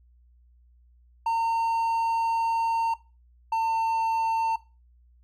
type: tone pair in turn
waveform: triangle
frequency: 913 / 902 Hz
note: A#5 / A5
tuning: -36 / +43 cents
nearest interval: unison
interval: 21 cents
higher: first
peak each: -20 dBFS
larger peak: neither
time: 1.26-2.94 / 3.52-4.56 s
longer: first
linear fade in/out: 5 ms
effects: noise-tail reverb RT60 0.3 s tail -19 dB re dry + added 60 Hz sine -55 dBFS peak until 5.23 s